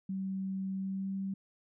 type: tone with pitch glide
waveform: sine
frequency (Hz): 191.6 to 193.83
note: G3 to G3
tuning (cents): -39 to -19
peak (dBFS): -33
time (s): 0.09-1.34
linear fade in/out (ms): 5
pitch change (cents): +20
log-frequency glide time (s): 0.74-1.13
effects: none